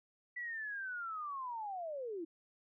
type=linear sweep; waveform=sine; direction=down; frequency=1975.5 to 312.3 Hz; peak=-39 dBFS; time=0.36-2.25 s; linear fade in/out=10 ms; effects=none